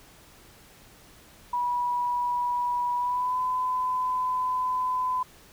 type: tone with pitch glide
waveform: sine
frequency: 975 to 1010.6 Hz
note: B5 to B5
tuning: -23 to +40 cents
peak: -24 dBFS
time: 1.53-5.23 s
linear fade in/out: 5 ms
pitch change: +63 cents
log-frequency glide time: 2.97-3.4 s
effects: pink hiss -53 dBFS RMS until 5.52 s